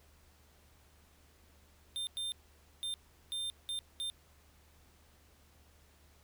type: tone bursts at uneven times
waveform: square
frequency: 3600 Hz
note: A7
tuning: 39 cents sharp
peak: -36 dBFS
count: 6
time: 1.96-2.07 / 2.17-2.32 / 2.83-2.94 / 3.32-3.5 / 3.69-3.79 / 4-4.1 s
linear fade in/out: 0 ms
effects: added 74 Hz sine -64 dBFS peak until 6.23 s + pink hiss -66 dBFS RMS until 6.23 s